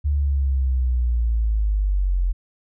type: linear sweep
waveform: sine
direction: down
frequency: 73.42 to 43.09 Hz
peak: -17 dBFS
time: 0.04-2.33 s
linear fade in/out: 20 ms
effects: none